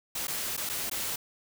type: noise with dropouts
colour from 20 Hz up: white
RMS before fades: -33 dBFS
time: 0.15-1.16 s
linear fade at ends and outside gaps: 5 ms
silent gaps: 0.271-0.28 / 0.567-0.575 / 0.692-0.696 / 0.898-0.913 s
effects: none